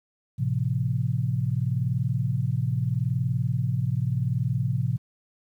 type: chord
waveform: sine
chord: F major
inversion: first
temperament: equal with one note detuned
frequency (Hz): 110 / 130.81 / 170.33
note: A2 / C3 / F3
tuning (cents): 0 / 0 / -43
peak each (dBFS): -27 / -25 / -31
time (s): 0.38-4.98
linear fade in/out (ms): 20
effects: 10-bit